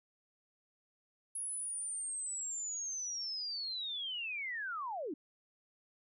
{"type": "linear sweep", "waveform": "sine", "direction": "down", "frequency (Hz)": [10548, 261.6], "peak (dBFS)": -37, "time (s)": [1.35, 5.14], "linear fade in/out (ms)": 5, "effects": []}